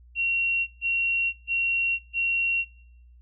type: tone bursts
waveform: sine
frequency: 2740 Hz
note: F7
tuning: 34 cents flat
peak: -22 dBFS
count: 4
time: 0.15-2.65 s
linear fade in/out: 50 ms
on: 520 ms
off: 140 ms
effects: noise-tail reverb RT60 0.9 s tail -25 dB re dry + added 60 Hz sine -49 dBFS peak until 3.21 s